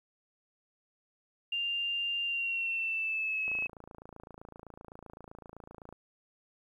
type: tone with pitch glide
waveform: sine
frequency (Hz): 2794 to 2577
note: F7 to E7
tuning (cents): 0 to -40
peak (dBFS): -30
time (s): 1.52-3.67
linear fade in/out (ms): 5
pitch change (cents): -140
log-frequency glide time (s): 2.24-3.42
type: click train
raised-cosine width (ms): 1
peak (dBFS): -33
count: 69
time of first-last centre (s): 3.48-5.926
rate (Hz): 27.8
effects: 11-bit